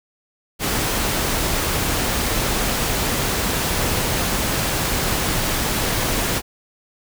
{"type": "noise", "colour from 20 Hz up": "pink", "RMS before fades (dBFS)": -21, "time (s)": [0.59, 6.42], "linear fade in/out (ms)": 50, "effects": []}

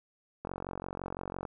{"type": "click train", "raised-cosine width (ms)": 1, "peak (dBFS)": -23, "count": 47, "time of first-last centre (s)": [0.45, 1.452], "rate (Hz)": 45.9, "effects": []}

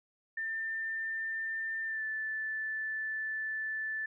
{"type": "tone with pitch glide", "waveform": "sine", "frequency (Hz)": [1793, 1754.1], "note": ["A6", "A6"], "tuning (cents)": [32, -6], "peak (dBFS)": -33, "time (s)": [0.37, 4.06], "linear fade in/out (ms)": 5, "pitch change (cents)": -38, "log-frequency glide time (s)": [1.86, 2.03], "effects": []}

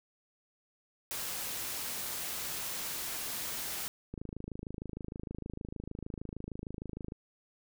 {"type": "noise", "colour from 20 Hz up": "white", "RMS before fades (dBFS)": -38, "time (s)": [1.11, 3.88], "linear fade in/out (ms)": 0}
{"type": "click train", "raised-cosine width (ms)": 3, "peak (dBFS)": -27, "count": 80, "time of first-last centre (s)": [4.14, 7.121], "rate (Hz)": 26.5}
{"effects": []}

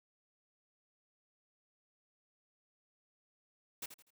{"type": "noise with echo", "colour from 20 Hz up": "white", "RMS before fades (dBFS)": -42, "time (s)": [3.82, 3.86], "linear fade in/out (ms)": 5, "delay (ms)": 82, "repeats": 3, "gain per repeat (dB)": -10, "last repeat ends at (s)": 4.106, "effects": []}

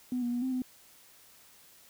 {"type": "tone with pitch steps", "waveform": "sine", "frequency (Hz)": [249.7, 240.7, 242.8, 260.1, 254], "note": ["B3", "B3", "B3", "C4", "B3"], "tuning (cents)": [19, -44, -29, -10, 49], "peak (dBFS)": -28, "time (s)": [0.12, 0.62], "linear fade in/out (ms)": 2, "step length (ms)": 100, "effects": ["tanh soft clip ceiling -24 dBFS", "white hiss -58 dBFS RMS until 1.89 s"]}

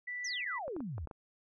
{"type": "tone", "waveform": "sine", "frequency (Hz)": 1972, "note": "B6", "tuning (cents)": -3, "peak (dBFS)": -37, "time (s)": [0.07, 0.59], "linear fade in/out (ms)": 10}
{"type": "exponential sweep", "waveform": "sine", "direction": "down", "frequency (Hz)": [6560, 64.1], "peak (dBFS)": -37, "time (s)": [0.24, 1.06], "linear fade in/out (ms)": 10}
{"type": "clicks", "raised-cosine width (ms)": 1, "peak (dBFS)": -32, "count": 6, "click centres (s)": [0.68, 0.765, 0.805, 0.981, 1.073, 1.112]}
{"effects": []}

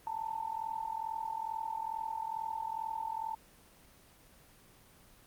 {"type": "tone with amplitude modulation", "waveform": "sine", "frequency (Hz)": 891, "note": "A5", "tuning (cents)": 22, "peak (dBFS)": -31, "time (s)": [0.07, 3.35], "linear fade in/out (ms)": 0, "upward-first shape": "sine", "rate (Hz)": 42.3, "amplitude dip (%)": 85, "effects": ["pink hiss -60 dBFS RMS until 5.26 s", "Opus 24 kbps"]}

